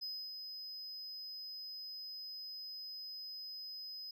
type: tone with ADSR envelope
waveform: triangle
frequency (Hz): 5040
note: D#8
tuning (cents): +21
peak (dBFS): -38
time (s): 0.01-4.11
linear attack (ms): 19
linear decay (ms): 280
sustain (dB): -5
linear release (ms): 4
effects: none